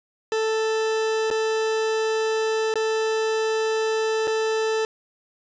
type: tone with dropouts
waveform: 40% pulse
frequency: 440.7 Hz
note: A4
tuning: 3 cents sharp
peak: -20 dBFS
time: 0.32-4.85 s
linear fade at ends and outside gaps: 1 ms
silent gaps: 1.303-1.311 / 2.74-2.756 / 4.272-4.276 s
effects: resampled to 16000 Hz + 9-bit